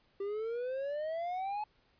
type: exponential sweep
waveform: triangle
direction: up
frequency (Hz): 391.1 to 857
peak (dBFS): -32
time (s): 0.2-1.64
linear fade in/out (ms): 5
effects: pink hiss -70 dBFS RMS until 1.99 s + resampled to 11025 Hz